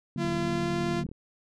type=chord; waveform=sine; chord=D augmented; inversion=none; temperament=equal; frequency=146.83 / 185 / 233.1 Hz; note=D3 / F#3 / A#3; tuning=0 / 0 / 0 cents; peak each=-33 / -34 / -34 dBFS; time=0.16-1.06 s; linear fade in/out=2 ms
type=tone with pitch glide; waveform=sawtooth; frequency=340.6 to 345 Hz; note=F4 to F4; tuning=-43 to -21 cents; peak=-25 dBFS; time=0.17-1.04 s; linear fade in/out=50 ms; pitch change=+22 cents; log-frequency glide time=0.35-0.79 s
type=click train; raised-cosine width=3 ms; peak=-29 dBFS; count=35; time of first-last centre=0.25-1.115 s; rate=39.3 Hz
effects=low-pass 6000 Hz 12 dB/octave

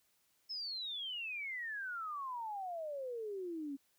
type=exponential sweep; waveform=sine; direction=down; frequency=5300 to 269.6 Hz; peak=-39 dBFS; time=0.49-3.77 s; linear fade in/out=20 ms; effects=white hiss -75 dBFS RMS until 3.98 s

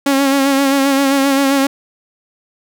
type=tone with vibrato; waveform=sawtooth; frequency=274.7 Hz; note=C#4; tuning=16 cents flat; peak=-7 dBFS; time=0.06-1.67 s; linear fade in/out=5 ms; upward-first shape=sine; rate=7.6 Hz; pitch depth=38 cents each way; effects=none

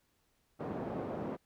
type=band-pass noise; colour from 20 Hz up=pink; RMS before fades=-39 dBFS; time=0.59-1.37 s; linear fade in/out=20 ms; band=200 to 650 Hz; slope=12 dB/octave; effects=pink hiss -75 dBFS RMS until 1.45 s

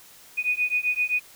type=beating tone pair; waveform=sine; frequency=2475 / 2482.7 Hz; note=D#7 / D#7; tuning=-10 / -4 cents; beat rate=7.7 Hz; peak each=-25 dBFS; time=0.37-1.2 s; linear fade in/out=20 ms; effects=white hiss -50 dBFS RMS until 1.35 s

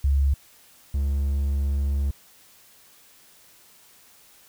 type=tone pair in turn; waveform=sine / triangle; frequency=69.3 / 69.86 Hz; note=C#2 / C#2; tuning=0 / +14 cents; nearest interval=unison; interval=14 cents; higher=second; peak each=-17 / -19 dBFS; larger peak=first; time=0.04-0.34 / 0.94-2.11 s; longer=second; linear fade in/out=5 ms; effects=white hiss -54 dBFS RMS until 4.48 s

